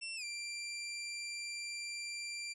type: tone with pitch glide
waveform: 20% pulse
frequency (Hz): 2700 to 2364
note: E7 to D7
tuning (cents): +41 to +11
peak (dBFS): -35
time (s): 0.01-2.54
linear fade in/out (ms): 20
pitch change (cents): -230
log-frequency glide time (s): 0.16-0.24
effects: resampled to 22050 Hz